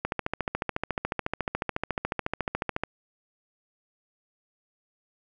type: click train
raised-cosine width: 0.5 ms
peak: -12 dBFS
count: 40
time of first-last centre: 0.05-2.836 s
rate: 14 Hz
effects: none